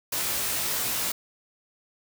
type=noise with comb filter; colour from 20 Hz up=white; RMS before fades=-28 dBFS; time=0.12-1.12 s; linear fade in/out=5 ms; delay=17 ms; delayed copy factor=+0.95; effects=none